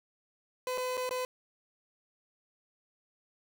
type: tone with dropouts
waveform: 30% pulse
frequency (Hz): 506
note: B4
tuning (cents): +42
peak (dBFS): -29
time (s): 0.67-1.25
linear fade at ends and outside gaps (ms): 1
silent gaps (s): 0.776-0.78 / 0.971-0.976 / 1.092-1.109
effects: none